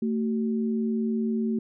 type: tone pair together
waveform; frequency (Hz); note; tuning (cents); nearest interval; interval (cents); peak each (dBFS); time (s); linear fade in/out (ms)
sine; 223.8 / 377.9; A3 / F#4; +30 / +37; major sixth; 907; -24 / -32; 0.02-1.59; 5
effects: none